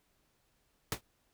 pink noise with exponential decay, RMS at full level -29 dBFS, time 0.92-1.01 s, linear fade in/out 1 ms, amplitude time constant 19 ms, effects pink hiss -74 dBFS RMS until 1.33 s

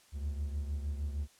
triangle beating tone pair, 71.4 / 77.9 Hz, D2 / D#2, -48 / +3 cents, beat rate 6.5 Hz, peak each -32 / -40 dBFS, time 0.12-1.28 s, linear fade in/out 50 ms, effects white hiss -63 dBFS RMS until 1.39 s + low-pass 10000 Hz 12 dB/octave

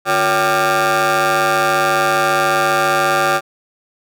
20% pulse ring-modulated tone, 207.7 Hz, G#3, in tune, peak -5 dBFS, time 0.05-3.41 s, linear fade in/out 50 ms, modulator 982 Hz, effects none

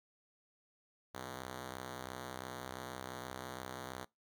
5% pulse ring-modulated tone, 128.8 Hz, C3, 27 cents flat, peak -29 dBFS, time 1.14-4.05 s, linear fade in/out 10 ms, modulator 31.4 Hz, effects noise-tail reverb RT60 0.2 s tail -24 dB re dry

